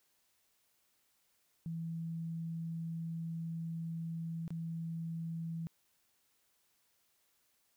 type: tone with dropouts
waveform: sine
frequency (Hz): 164.81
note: E3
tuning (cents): 0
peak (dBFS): -37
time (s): 1.66-5.67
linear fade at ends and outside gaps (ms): 0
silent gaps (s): 4.479-4.505
effects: white hiss -75 dBFS RMS until 7.76 s